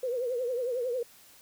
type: tone with vibrato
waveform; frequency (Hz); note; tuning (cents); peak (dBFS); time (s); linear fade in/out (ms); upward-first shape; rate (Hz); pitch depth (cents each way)
sine; 493.9; B4; 0; -28; 0.03-1.03; 5; triangle; 11; 120
effects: white hiss -56 dBFS RMS until 1.41 s